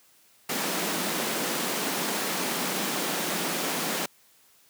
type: high-pass noise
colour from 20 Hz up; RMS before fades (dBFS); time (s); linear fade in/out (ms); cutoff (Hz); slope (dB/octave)
pink; -29; 0.49-4.06; 5; 170; 48
effects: white hiss -60 dBFS RMS until 4.69 s + high-pass 100 Hz 12 dB/octave

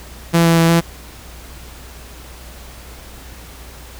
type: tone with pitch steps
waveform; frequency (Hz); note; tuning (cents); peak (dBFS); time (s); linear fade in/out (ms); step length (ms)
sawtooth; 168.1 / 166.6 / 165.5 / 168; E3 / E3 / E3 / E3; +34 / +19 / +7 / +33; -6; 0.33-0.81; 20; 120
effects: added 60 Hz sine -37 dBFS peak until 3.99 s + pink hiss -39 dBFS RMS until 3.99 s

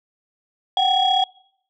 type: tone cluster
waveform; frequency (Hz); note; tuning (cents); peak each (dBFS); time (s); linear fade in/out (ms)
sine; 742 / 777 / 3314; F#5 / G5 / G#7; +5 / -16 / -4; -19; 0.77-1.24; 2
effects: noise-tail reverb RT60 0.7 s tail -24 dB re dry + tanh soft clip ceiling -8 dBFS

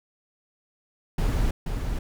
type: noise with echo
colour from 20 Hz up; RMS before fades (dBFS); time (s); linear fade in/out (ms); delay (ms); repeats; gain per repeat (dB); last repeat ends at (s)
brown; -23; 1.18-1.51; 5; 480; 1; -5; 1.99
effects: none

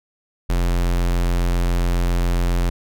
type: tone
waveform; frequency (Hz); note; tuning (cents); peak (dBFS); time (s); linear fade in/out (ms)
square; 43.65; F1; 0; -17; 0.49-2.7; 10
effects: none

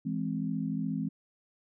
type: chord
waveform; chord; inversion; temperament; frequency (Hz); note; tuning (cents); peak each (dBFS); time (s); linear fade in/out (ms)
sine; E augmented; none; equal; 164.81 / 207.7 / 261.6; E3 / G#3 / B#3; 0 / 0 / 0; -34; 0.05-1.09; 10
effects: none

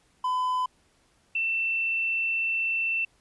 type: tone pair in turn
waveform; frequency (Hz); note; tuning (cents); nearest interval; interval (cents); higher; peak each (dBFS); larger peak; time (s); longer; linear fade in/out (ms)
triangle / sine; 1009 / 2681; B5 / E7; +37 / +29; octave + perfect fourth; 1692; second; -22 / -24; first; 0.24-0.66 / 1.35-3.05; second; 5
effects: pink hiss -65 dBFS RMS until 3.2 s + resampled to 24000 Hz

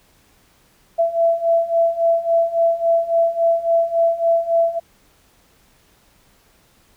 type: beating tone pair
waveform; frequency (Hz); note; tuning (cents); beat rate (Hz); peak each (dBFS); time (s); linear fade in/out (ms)
sine; 667 / 670.6; E5 / E5; +20 / +30; 3.6; -19 / -16; 0.98-4.8; 20
effects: pink hiss -56 dBFS RMS until 6.96 s

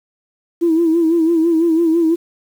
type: tone with vibrato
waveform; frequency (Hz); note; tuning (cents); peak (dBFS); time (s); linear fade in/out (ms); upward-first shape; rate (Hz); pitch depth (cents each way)
sine; 330; E4; +2; -10; 0.61-2.16; 20; sine; 6; 68
effects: tanh soft clip ceiling -6 dBFS + 7-bit

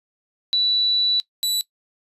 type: tone pair in turn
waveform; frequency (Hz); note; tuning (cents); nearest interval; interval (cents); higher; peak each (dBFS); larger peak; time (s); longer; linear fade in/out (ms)
sine / sawtooth; 3951 / 3951; B7 / B7; 0 / 0; unison; 0; neither; -16; neither; 0.53-1.2 / 1.43-1.61; first; 0
effects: noise-tail reverb RT60 0.1 s tail -20 dB re dry + resampled to 32000 Hz

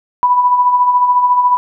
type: tone with tremolo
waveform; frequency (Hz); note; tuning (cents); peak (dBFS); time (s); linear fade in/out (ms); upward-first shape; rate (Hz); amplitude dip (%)
sine; 987.8; B5; 0; -6; 0.23-1.57; 0; sine; 14; 50
effects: none

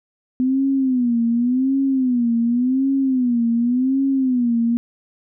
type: tone with vibrato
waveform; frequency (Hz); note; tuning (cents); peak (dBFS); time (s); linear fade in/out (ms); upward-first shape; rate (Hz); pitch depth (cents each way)
sine; 251.3; B3; +30; -15; 0.4-4.77; 0; sine; 0.89; 140
effects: none

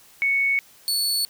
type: tone pair in turn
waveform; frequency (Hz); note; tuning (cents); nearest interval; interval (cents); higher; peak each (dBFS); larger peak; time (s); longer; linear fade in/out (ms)
sine / sawtooth; 2217 / 4434; C#7 / C#8; 0 / 0; octave; 1200; second; -18; neither; 0.22-0.59 / 0.88-1.25; neither; 0
effects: white hiss -52 dBFS RMS until 1.29 s

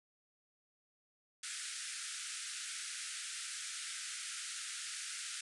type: band-pass noise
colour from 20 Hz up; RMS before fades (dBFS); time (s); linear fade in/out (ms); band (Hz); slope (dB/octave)
white; -44; 1.43-5.41; 5; 1300 to 10000; 96
effects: none

